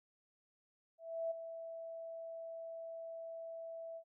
sine tone with ADSR envelope, 659.3 Hz, E5, in tune, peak -34 dBFS, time 0.98-4.04 s, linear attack 330 ms, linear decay 11 ms, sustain -10 dB, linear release 76 ms, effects none

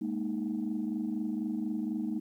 sine chord, Ab suspended second, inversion none, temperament equal with one note detuned, 209 / 233.1 / 311.1 Hz, Ab3 / Bb3 / Eb4, +11 / 0 / 0 cents, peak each -34 dBFS, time 0.01-2.2 s, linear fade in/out 10 ms, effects tanh soft clip ceiling -24 dBFS + 11-bit

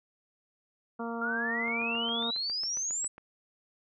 harmonic tone, 231.9 Hz, A#3, 9 cents flat, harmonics 1 / 2 / 3 / 4 / 5 / 6, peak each -36 / -39 / -41 / -42 / -43 / -44 dBFS, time 0.99-2.31 s, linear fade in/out 10 ms
sine exponential sweep, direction up, 1372 to 8030 Hz, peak -30 dBFS, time 1.21-3.08 s, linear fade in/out 10 ms
click train, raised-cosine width 0.5 ms, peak -32 dBFS, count 12, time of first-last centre 1.68-3.181 s, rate 7.33 Hz
effects none

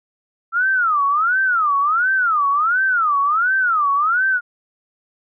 sine tone with vibrato, 1318.5 Hz, E6, in tune, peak -14 dBFS, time 0.52-4.41 s, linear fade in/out 50 ms, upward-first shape sine, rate 1.4 Hz, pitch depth 290 cents each way, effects none

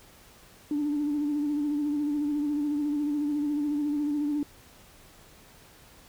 sine tone with vibrato, 293.7 Hz, D4, in tune, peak -24 dBFS, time 0.71-4.43 s, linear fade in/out 2 ms, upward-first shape sine, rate 14 Hz, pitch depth 41 cents each way, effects tanh soft clip ceiling -21 dBFS + pink hiss -54 dBFS RMS until 6.08 s

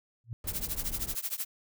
sine tone with exponential growth, 116.54 Hz, A#2, in tune, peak -30 dBFS, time 0.24-0.33 s, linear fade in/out 0 ms, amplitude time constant 19 ms
brown noise, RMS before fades -40 dBFS, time 0.44-1.15 s, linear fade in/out 2 ms
blue noise with tremolo, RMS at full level -31 dBFS, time 0.47-1.45 s, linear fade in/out 5 ms, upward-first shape triangle, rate 13 Hz, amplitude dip 100%
effects none

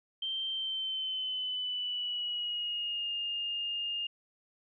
sine tone with pitch glide, 3136 to 2826 Hz, G7 to F7, 0 to +20 cents, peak -32 dBFS, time 0.22-4.07 s, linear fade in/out 5 ms, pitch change -180 cents, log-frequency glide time 0.49-3.11 s, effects none

